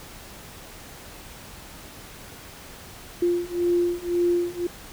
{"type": "beating tone pair", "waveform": "sine", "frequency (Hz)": [348.1, 350], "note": ["F4", "F4"], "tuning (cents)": [-6, 4], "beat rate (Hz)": 1.9, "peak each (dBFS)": [-24, -23], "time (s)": [3.22, 4.67], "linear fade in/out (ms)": 5, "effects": ["pink hiss -43 dBFS RMS until 4.92 s"]}